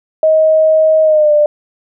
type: tone with pitch glide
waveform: sine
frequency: 630 to 595.7 Hz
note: D#5 to D5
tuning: +21 to +24 cents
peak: -6 dBFS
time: 0.23-1.46 s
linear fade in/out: 2 ms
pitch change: -97 cents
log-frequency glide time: 1.03-1.32 s
effects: none